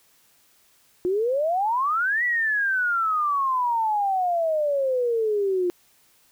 sine exponential two-way sweep, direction up then down, 349.5 to 1975.5 to 349.5 Hz, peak -20 dBFS, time 1.05-5.7 s, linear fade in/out 0 ms, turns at 2.24 s, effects white hiss -60 dBFS RMS until 6.31 s

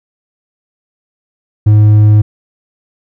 sine tone with hard clipping, 105.8 Hz, G#2, 33 cents sharp, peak -4 dBFS, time 1.66-2.22 s, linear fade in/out 10 ms, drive 3 dB, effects none

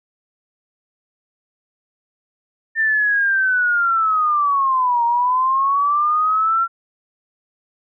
sine linear two-way sweep, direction down then up, 1800 to 932.3 to 1368 Hz, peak -14 dBFS, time 2.75-6.68 s, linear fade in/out 50 ms, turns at 5.04 s, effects none

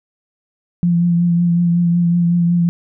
sine tone with vibrato, 172.4 Hz, F3, 22 cents flat, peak -11 dBFS, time 0.83-2.69 s, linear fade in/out 0 ms, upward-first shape triangle, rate 5.4 Hz, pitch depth 28 cents each way, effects none

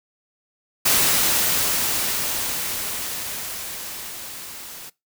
white noise with level ramp, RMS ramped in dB -17 to -38 dBFS, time 0.85-4.9 s, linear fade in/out 10 ms, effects noise-tail reverb RT60 0.2 s tail -21 dB re dry

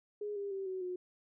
sine tone with pitch steps, 415.3 / 401.4 / 387.9 / 374.9 / 362.4 Hz, G#4 / G4 / G4 / F#4 / F#4, 0 / +41 / -18 / +23 / -36 cents, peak -36 dBFS, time 0.21-0.96 s, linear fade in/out 5 ms, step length 150 ms, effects none

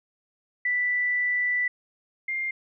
sine tone pair in turn, 1975.5 / 2111 Hz, B6 / C7, 0 / +15 cents, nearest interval minor second, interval 115 cents, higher second, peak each -22 / -26 dBFS, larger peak first, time 0.65-1.68 / 2.28-2.51 s, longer first, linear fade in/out 5 ms, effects none

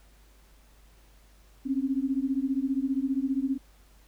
sine beating tone pair, 261.6 / 276.6 Hz, C4 / C#4, 0 / -4 cents, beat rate 15 Hz, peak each -28 dBFS, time 1.65-3.58 s, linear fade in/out 20 ms, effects added 50 Hz sine -55 dBFS peak until 4.07 s + pink hiss -62 dBFS RMS until 4.07 s

